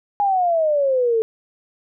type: exponential sweep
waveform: sine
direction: down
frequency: 827 to 437.9 Hz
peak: -15 dBFS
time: 0.2-1.22 s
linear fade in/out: 0 ms
effects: none